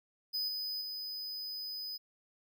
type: tone with level steps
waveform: square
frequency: 5000 Hz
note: D#8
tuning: 8 cents sharp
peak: -33 / -36 / -39 dBFS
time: 0.33-1.98 s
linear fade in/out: 20 ms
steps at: 0.48 / 0.81 s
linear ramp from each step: 5 ms
effects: none